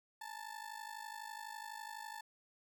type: ring-modulated tone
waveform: 30% pulse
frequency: 880 Hz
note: A5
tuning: in tune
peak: -40 dBFS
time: 0.21-2.21 s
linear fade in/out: 2 ms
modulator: 26 Hz
effects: none